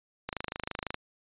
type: click train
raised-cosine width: 0.3 ms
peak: -17 dBFS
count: 18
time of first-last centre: 0.29-0.944 s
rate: 26 Hz
effects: resampled to 8000 Hz